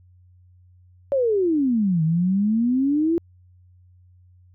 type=exponential two-way sweep; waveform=sine; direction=down then up; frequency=570 to 155.56 to 344.1 Hz; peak=-17 dBFS; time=1.12-3.18 s; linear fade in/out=0 ms; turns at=2.03 s; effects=added 90 Hz sine -50 dBFS peak until 4.54 s